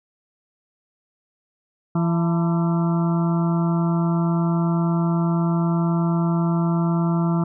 harmonic tone with a mistuned harmonic, 168.1 Hz, E3, 34 cents sharp, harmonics 1 / 2 / 4 / 5 / 6 / 7 / 8, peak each -18 / -27 / -32 / -34 / -36 / -35 / -36 dBFS, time 1.95-7.44 s, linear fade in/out 5 ms, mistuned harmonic 5, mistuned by +100 cents, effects none

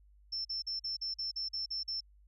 sine tone bursts, 5350 Hz, E8, 25 cents sharp, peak -34 dBFS, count 10, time 0.32-2.007 s, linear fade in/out 10 ms, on 130 ms, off 43 ms, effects added 50 Hz sine -59 dBFS peak until 2.27 s

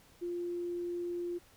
sine tone, 349.2 Hz, F4, in tune, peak -34 dBFS, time 0.21-1.39 s, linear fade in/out 20 ms, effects pink hiss -62 dBFS RMS until 1.56 s

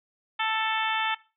harmonic tone, 441 Hz, A4, 4 cents sharp, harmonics 2 / 3 / 4 / 5 / 6 / 7 / 8, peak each -29 / -31 / -32 / -33 / -34 / -34 / -35 dBFS, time 0.39-1.15 s, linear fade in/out 10 ms, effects noise-tail reverb RT60 0.3 s tail -19 dB re dry

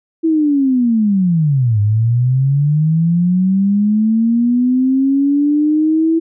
sine linear two-way sweep, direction down then up, 329.6 to 101.7 to 329.6 Hz, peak -10 dBFS, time 0.23-6.2 s, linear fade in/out 20 ms, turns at 1.8 s, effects none

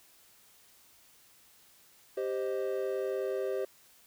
triangle chord, C minor, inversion second, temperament equal, 392 / 523.3 / 622.3 Hz, G4 / C5 / Eb5, 0 / 0 / 0 cents, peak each -31 / -33 / -37 dBFS, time 2.17-3.65 s, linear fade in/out 5 ms, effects white hiss -61 dBFS RMS until 4.06 s

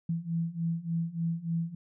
sine beating tone pair, 164.81 / 168.21 Hz, E3 / E3, 0 / +35 cents, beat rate 3.4 Hz, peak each -33 / -31 dBFS, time 0.09-1.75 s, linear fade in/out 5 ms, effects none

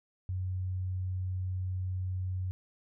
sine tone, 92.5 Hz, F#2, in tune, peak -31 dBFS, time 0.29-2.51 s, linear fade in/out 0 ms, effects none

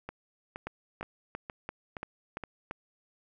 two click trains, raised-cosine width 0.5 ms, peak -21 / -23 dBFS, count 7 / 6, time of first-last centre 0.67-2.711 / 0.09-2.437 s, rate 2.94 / 2.13 Hz, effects none

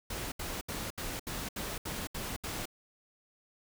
pink noise bursts, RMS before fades -38 dBFS, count 9, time 0.1-2.656 s, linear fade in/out 5 ms, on 220 ms, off 72 ms, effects none

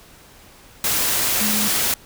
sine tone in noise, 211.1 Hz, G#3, 29 cents sharp, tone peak -24 dBFS, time 1.41-1.68 s, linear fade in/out 2 ms, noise white, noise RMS -20 dBFS, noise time 0.84-1.94 s, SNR -7 dB, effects pink hiss -47 dBFS RMS until 2.05 s

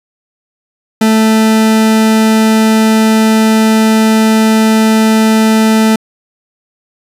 40% pulse tone, 220 Hz, A3, in tune, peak -5 dBFS, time 1.01-5.96 s, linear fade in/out 5 ms, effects resampled to 32000 Hz

